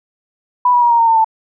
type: tone with pitch steps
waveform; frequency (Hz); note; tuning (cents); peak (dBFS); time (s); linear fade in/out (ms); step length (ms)
sine; 987.8 / 970.3 / 953.1 / 936.1 / 919.5 / 903.2 / 887.2; B5 / B5 / A#5 / A#5 / A#5 / A5 / A5; 0 / -31 / +38 / +7 / -24 / +45 / +14; -8; 0.65-1.245; 5; 85
effects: none